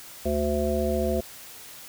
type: harmonic tone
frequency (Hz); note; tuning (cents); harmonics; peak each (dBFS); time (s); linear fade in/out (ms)
73.8; D2; +9; 1 / 3 / 5 / 7 / 9; -29 / -29 / -29 / -29 / -29; 0.25-1.21; 10
effects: white hiss -44 dBFS RMS until 1.88 s